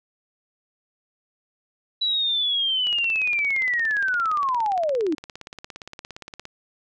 sine linear sweep, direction down, 3951 to 282.3 Hz, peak -20 dBFS, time 2.01-5.15 s, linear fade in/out 10 ms
click train, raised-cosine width 0.2 ms, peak -20 dBFS, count 63, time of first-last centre 2.87-6.454 s, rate 17.3 Hz
effects none

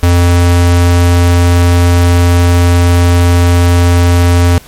square tone, 87.31 Hz, F2, in tune, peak -5 dBFS, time 0.03-4.58 s, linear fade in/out 0 ms, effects pink hiss -36 dBFS RMS until 4.67 s + MP3 64 kbps

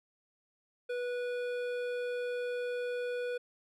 triangle tone with hard clipping, 490 Hz, B4, 14 cents flat, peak -35 dBFS, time 0.89-3.38 s, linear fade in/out 10 ms, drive 16 dB, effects none

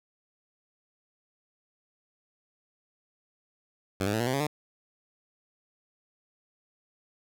10% pulse tone with pitch steps, 95.4 / 102.84 / 110.86 / 119.5 / 128.82 / 138.87 / 149.7 Hz, G2 / G#2 / A2 / A#2 / C3 / C#3 / D3, -47 / -17 / +13 / +43 / -27 / +3 / +33 cents, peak -18 dBFS, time 4-4.469 s, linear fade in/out 5 ms, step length 67 ms, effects none

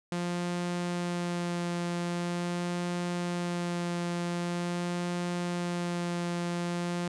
sawtooth tone with vibrato, 174.6 Hz, F3, in tune, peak -26 dBFS, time 0.12-7.08 s, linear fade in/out 2 ms, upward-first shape sine, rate 0.44 Hz, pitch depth 11 cents each way, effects resampled to 22050 Hz

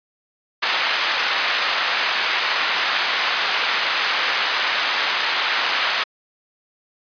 pink band-pass noise, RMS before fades -21 dBFS, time 0.62-6.04 s, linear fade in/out 10 ms, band 1200 to 4200 Hz, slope 12 dB/octave, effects resampled to 11025 Hz

